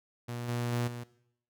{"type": "tone with level steps", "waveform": "sawtooth", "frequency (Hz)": 120.2, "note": "B2", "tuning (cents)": -46, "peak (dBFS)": [-32, -27, -25, -35], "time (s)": [0.28, 1.04], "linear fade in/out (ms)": 10, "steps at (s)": [0.48, 0.72, 0.87], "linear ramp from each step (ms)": 10, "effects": ["noise-tail reverb RT60 0.7 s tail -18 dB re dry"]}